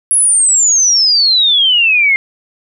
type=exponential sweep; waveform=sine; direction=down; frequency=10860 to 2106 Hz; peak=-7 dBFS; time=0.11-2.16 s; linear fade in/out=0 ms; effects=none